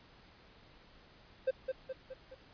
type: tone with echo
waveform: triangle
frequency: 523.3 Hz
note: C5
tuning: in tune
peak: -25 dBFS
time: 1.47-1.51 s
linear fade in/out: 10 ms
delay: 210 ms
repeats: 4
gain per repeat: -5 dB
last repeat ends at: 2.35 s
effects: pink hiss -60 dBFS RMS until 2.53 s + resampled to 11025 Hz